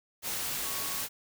sine tone in noise, 1108.7 Hz, C#6, in tune, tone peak -45 dBFS, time 0.61-1.05 s, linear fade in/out 50 ms, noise white, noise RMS -34 dBFS, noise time 0.22-1.09 s, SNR -14 dB, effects none

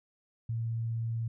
sine tone, 114.5 Hz, A#2, 31 cents flat, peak -30 dBFS, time 0.49-1.28 s, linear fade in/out 5 ms, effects none

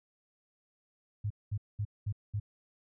sine tone bursts, 103.83 Hz, G#2, in tune, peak -30 dBFS, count 5, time 1.24-2.4 s, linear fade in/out 10 ms, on 64 ms, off 210 ms, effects none

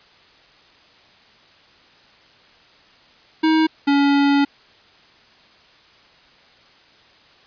square tone pair in turn, 317 / 282.4 Hz, D#4 / C#4, +32 / +32 cents, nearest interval major second, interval 200 cents, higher first, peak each -14 / -14 dBFS, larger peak neither, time 3.43-3.67 / 3.87-4.45 s, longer second, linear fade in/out 10 ms, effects white hiss -51 dBFS RMS until 7.46 s + resampled to 11025 Hz

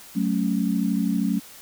sine chord, F# minor, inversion none, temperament equal with one note detuned, 187.36 / 220 / 277.2 Hz, F#3 / A3 / C#4, +22 / 0 / 0 cents, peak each -24 / -24 / -26 dBFS, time 0.15-1.4 s, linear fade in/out 20 ms, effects white hiss -45 dBFS RMS until 1.61 s

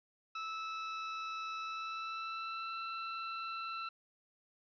sawtooth tone with pitch glide, 1309 to 1338 Hz, E6 to E6, -13 to +25 cents, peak -35 dBFS, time 0.35-3.89 s, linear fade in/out 5 ms, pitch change +38 cents, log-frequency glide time 1.6-2.78 s, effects resampled to 11025 Hz + 11-bit

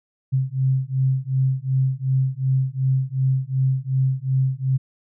sine beating tone pair, 130.81 / 133.51 Hz, C3 / C3, 0 / +35 cents, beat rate 2.7 Hz, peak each -21 dBFS, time 0.32-4.78 s, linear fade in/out 20 ms, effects none

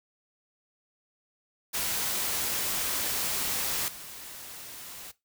white noise with level steps, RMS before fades -30 / -43 dBFS, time 1.73-5.12 s, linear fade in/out 20 ms, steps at 3.88 s, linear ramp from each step 2 ms, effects noise-tail reverb RT60 0.2 s tail -18 dB re dry

